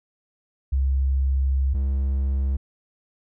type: tone pair in turn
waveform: sine / triangle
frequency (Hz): 67.1 / 67.57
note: C2 / C#2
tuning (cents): +44 / -44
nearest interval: unison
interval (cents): 12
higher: second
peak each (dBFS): -18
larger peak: neither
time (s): 0.72-1.74 / 1.74-2.57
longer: first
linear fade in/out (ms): 10
effects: none